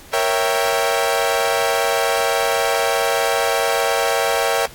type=chord; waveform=sawtooth; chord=A# diminished seventh; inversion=none; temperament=equal; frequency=466.2 / 554.4 / 659.3 / 784 Hz; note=A#4 / C#5 / E5 / G5; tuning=0 / 0 / 0 / 0 cents; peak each=-18 dBFS; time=0.13-4.66 s; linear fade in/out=5 ms; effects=pink hiss -42 dBFS RMS until 4.74 s + AAC 64 kbps